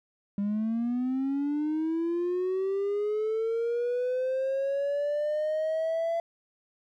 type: linear sweep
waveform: triangle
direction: up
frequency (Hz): 198.8 to 675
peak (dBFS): -23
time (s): 0.38-6.2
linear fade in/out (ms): 2
effects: tanh soft clip ceiling -21 dBFS